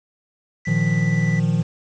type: tone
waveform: triangle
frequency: 1975.5 Hz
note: B6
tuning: in tune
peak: -26 dBFS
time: 0.65-1.4 s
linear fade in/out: 10 ms
type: chord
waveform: triangle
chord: Bb suspended fourth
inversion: none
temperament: just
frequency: 116.54 / 155.39 / 174.81 Hz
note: Bb2 / Eb3 / F3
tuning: 0 / -2 / +2 cents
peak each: -21 / -18 / -19 dBFS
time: 0.67-1.63 s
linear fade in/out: 10 ms
effects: resampled to 16000 Hz + 7-bit